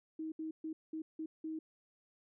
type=tone bursts at uneven times; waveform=sine; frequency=316.7 Hz; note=D#4; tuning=31 cents sharp; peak=-38 dBFS; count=6; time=0.19-0.32 / 0.39-0.51 / 0.64-0.73 / 0.93-1.02 / 1.19-1.26 / 1.44-1.59 s; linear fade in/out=5 ms; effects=none